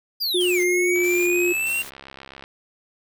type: exponential two-way sweep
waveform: square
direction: down then up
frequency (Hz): 4978 to 2093 to 2784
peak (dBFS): -22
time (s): 0.2-1.83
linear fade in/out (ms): 20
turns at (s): 0.61
type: tone with pitch glide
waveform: sine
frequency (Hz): 358.5 to 352.7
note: F4 to F4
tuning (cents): +45 to +17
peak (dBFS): -19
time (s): 0.34-1.53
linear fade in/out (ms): 10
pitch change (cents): -28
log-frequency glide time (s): 0.68-1.31
type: noise bursts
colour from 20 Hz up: white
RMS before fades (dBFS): -39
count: 3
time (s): 0.4-1.9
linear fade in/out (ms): 10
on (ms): 240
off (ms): 390
type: click train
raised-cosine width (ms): 0.3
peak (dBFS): -23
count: 101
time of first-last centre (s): 0.96-2.439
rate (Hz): 67.6
effects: none